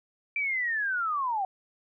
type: linear sweep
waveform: sine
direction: down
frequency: 2355 to 740 Hz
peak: -26 dBFS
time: 0.36-1.45 s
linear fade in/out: 2 ms
effects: none